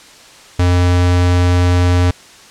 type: tone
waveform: square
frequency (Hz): 89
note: F2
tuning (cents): +33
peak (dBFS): -10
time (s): 0.59-2.11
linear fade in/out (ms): 5
effects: white hiss -40 dBFS RMS until 2.5 s + low-pass 7000 Hz 12 dB/octave